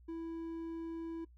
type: tone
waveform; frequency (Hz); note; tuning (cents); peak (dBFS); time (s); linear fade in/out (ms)
triangle; 329.6; E4; 0; -37; 0.08-1.25; 10
effects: noise-tail reverb RT60 0.1 s tail -20 dB re dry + added 60 Hz sine -57 dBFS peak until 1.37 s